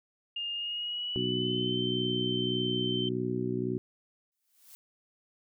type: tone with pitch glide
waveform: sine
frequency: 2824 to 3097 Hz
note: F7 to G7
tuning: +19 to -22 cents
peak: -32 dBFS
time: 0.36-3.09 s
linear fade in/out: 5 ms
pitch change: +159 cents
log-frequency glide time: 0.53-1.81 s
type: harmonic tone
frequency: 61.74 Hz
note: B1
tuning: in tune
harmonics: 2 / 3 / 4 / 5 / 6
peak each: -36 / -37 / -35 / -37 / -33 dBFS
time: 1.16-3.78 s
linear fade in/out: 0 ms
type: noise with exponential growth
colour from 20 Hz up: blue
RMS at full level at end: -49 dBFS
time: 4.32-4.75 s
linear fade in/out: 0 ms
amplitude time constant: 92 ms
effects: none